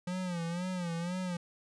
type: tone with vibrato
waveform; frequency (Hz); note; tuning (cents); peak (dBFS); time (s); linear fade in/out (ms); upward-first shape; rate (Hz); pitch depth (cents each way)
square; 175.9; F3; +13; -34; 0.07-1.37; 5; sine; 2; 93
effects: resampled to 22050 Hz